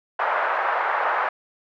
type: band-pass noise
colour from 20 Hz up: white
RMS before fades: -23 dBFS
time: 0.19-1.29 s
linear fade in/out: 5 ms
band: 600 to 1500 Hz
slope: 24 dB/octave
effects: none